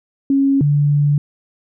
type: tone pair in turn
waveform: sine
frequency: 274.5 / 145.41 Hz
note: C#4 / D3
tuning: -17 / -17 cents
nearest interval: major seventh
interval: 1100 cents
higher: first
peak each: -11 dBFS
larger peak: neither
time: 0.3-0.61 / 0.61-1.18 s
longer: second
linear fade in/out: 2 ms
effects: none